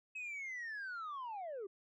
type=linear sweep; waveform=sine; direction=down; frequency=2577 to 370 Hz; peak=-39 dBFS; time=0.15-1.67 s; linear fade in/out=10 ms; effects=tanh soft clip ceiling -40 dBFS